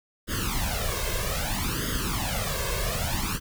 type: noise with flanger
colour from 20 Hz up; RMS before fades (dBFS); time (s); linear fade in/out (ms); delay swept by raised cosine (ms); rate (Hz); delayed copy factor
pink; -28; 0.27-3.4; 50; 0.6 to 1.9; 0.62; +0.95
effects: none